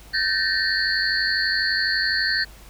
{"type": "tone cluster", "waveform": "sine", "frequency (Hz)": [1547, 1762, 1854, 4272, 4544], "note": ["G6", "A6", "A#6", "C8", "C#8"], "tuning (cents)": [-23, 2, -10, 35, 42], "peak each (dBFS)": -26, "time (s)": [0.13, 2.45], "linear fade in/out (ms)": 20, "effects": ["added 50 Hz sine -45 dBFS peak until 2.69 s", "pink hiss -48 dBFS RMS until 2.69 s"]}